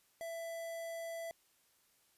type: tone with notch filter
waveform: square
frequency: 665 Hz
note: E5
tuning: 15 cents sharp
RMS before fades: -43 dBFS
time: 0.21-1.31 s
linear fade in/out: 0 ms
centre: 3900 Hz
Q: 1.8
effects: white hiss -72 dBFS RMS until 2.17 s + resampled to 32000 Hz